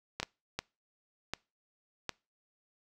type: clicks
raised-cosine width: 0.2 ms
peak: -16 dBFS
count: 5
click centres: 0.2 / 0.23 / 0.59 / 1.336 / 2.093 s
effects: noise-tail reverb RT60 0.3 s tail -25 dB re dry